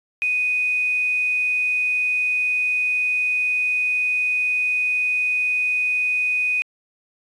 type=tone with quantisation; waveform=sine; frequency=2489 Hz; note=D#7; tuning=in tune; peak=-18 dBFS; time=0.22-6.62 s; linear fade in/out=0 ms; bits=7; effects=resampled to 24000 Hz